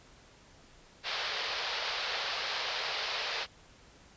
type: band-pass noise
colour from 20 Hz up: white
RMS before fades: -35 dBFS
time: 1.03-3.47 s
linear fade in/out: 50 ms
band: 430 to 4900 Hz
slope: 48 dB/octave
effects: pink hiss -58 dBFS RMS until 4.16 s + resampled to 16000 Hz